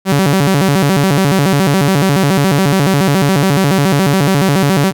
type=tone with vibrato; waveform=sawtooth; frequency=165 Hz; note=E3; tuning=2 cents sharp; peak=-5 dBFS; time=0.05-4.93 s; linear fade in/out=50 ms; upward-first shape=square; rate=7.1 Hz; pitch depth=260 cents each way; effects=none